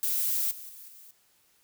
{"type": "noise with level steps", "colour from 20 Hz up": "violet", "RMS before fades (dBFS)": [-28, -43, -47, -51], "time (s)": [0.03, 1.11], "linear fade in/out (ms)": 2, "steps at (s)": [0.51, 0.69, 0.88], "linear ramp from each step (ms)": 2, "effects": ["white hiss -66 dBFS RMS until 1.63 s"]}